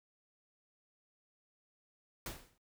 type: noise with exponential decay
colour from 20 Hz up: pink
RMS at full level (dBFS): -39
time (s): 2.26-2.58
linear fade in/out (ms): 2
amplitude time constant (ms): 68
effects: noise-tail reverb RT60 0.1 s tail -21 dB re dry